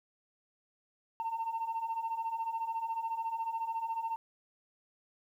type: beating tone pair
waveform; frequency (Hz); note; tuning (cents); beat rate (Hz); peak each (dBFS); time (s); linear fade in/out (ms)
sine; 896 / 910; A5 / A#5; +31 / -42; 14; -37 / -33; 1.2-4.16; 0
effects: tanh soft clip ceiling -29 dBFS + 11-bit